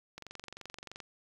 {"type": "click train", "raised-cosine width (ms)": 0.2, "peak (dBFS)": -27, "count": 20, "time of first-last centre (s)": [0.18, 1.003], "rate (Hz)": 23.1, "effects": ["9-bit"]}